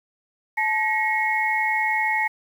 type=tone cluster; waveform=sine; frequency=869 / 1895 / 2182 Hz; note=A5 / A#6 / C#7; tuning=-22 / +28 / -28 cents; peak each=-24 dBFS; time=0.57-2.28 s; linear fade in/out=10 ms; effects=8-bit